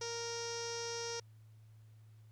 sawtooth tone with low-pass filter, 466.2 Hz, A#4, in tune, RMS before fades -41 dBFS, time 0.01-1.2 s, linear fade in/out 5 ms, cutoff 5700 Hz, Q 8.3, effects added 109 Hz sine -56 dBFS peak until 2.31 s + pink hiss -75 dBFS RMS until 2.31 s

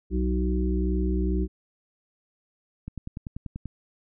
harmonic tone, 62.3 Hz, B1, 16 cents sharp, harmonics 1 / 3 / 5 / 6, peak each -24 / -29 / -31 / -32 dBFS, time 0.1-1.48 s, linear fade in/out 50 ms
click train, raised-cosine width 5 ms, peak -22 dBFS, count 9, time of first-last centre 2.88-3.657 s, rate 10.3 Hz
effects none

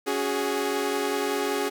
sawtooth chord, C# suspended fourth, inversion none, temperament equal with one note detuned, 280.4 / 370 / 415.3 Hz, C#4 / F#4 / G#4, +20 / 0 / 0 cents, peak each -27 / -27 / -23 dBFS, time 0.06-1.7 s, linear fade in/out 20 ms, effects 9-bit

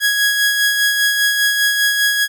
sawtooth tone with tremolo, 1661.2 Hz, G#6, in tune, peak -8 dBFS, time 0-2.28 s, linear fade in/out 50 ms, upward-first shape sine, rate 5 Hz, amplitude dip 40%, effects none

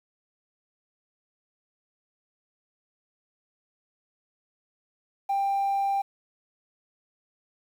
triangle tone, 791 Hz, G5, 15 cents sharp, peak -20 dBFS, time 5.29-6.02 s, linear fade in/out 10 ms, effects tanh soft clip ceiling -19 dBFS + 9-bit

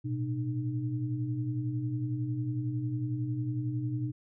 sine tone cluster, 112.8 / 123.8 / 303.6 Hz, A2 / B2 / D#4, +44 / +5 / -42 cents, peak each -39 / -31 / -36 dBFS, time 0.04-4.12 s, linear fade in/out 20 ms, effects none

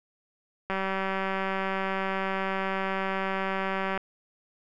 click train, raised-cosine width 0.5 ms, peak -15 dBFS, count 630, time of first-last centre 0.7-3.976 s, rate 192 Hz, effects none

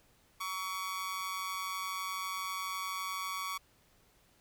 sawtooth tone with amplitude modulation, 1127 Hz, C#6, 28 cents sharp, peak -29 dBFS, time 0.4-3.58 s, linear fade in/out 10 ms, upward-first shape sine, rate 188 Hz, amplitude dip 65%, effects pink hiss -67 dBFS RMS until 4.4 s

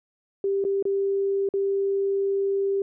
sine tone with dropouts, 394.1 Hz, G4, 9 cents sharp, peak -21 dBFS, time 0.44-2.82 s, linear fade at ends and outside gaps 2 ms, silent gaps 0.641-0.649 / 0.826-0.853 / 1.489-1.538 s, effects none

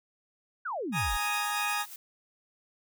sine exponential sweep, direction down, 1606 to 35.33 Hz, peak -31 dBFS, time 0.65-1.17 s, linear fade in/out 10 ms
20% pulse chord, Ab suspended second, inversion none, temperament equal, 830.6 / 932.3 / 1244.5 Hz, Ab5 / Bb5 / Eb6, 0 / 0 / 0 cents, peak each -27 / -32 / -27 dBFS, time 0.92-1.86 s, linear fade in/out 50 ms
blue noise with tremolo, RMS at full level -44 dBFS, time 1.1-1.96 s, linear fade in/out 2 ms, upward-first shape square, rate 8.6 Hz, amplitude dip 40%
effects none

